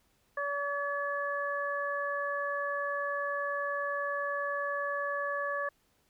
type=harmonic tone; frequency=570 Hz; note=C#5; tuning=48 cents sharp; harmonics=1 / 2 / 3; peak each=-35 / -35 / -35 dBFS; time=0.37-5.69 s; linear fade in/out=5 ms; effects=pink hiss -71 dBFS RMS until 6.09 s